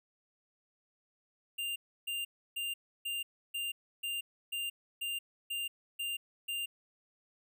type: tone bursts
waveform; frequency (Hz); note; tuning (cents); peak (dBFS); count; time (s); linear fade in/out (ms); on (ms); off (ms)
square; 2794; F7; 0; -35; 11; 1.58-6.66; 10; 180; 310
effects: none